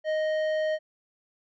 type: tone with tanh clipping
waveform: sine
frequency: 622.3 Hz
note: D#5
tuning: in tune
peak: -26 dBFS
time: 0.04-0.79 s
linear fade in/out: 50 ms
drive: 11 dB
effects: none